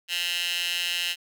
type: tone with high-pass filter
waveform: 15% pulse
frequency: 174.61 Hz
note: F3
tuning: in tune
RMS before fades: -28 dBFS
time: 0.08-1.16 s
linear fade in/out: 50 ms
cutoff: 2800 Hz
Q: 3.3
effects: none